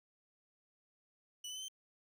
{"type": "tone with pitch steps", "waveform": "25% pulse", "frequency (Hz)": [2964, 3011, 3058, 3106], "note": ["F#7", "F#7", "G7", "G7"], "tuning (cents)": [2, 30, -44, -17], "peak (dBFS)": -39, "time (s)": [1.44, 1.684], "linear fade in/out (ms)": 5, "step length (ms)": 61, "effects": []}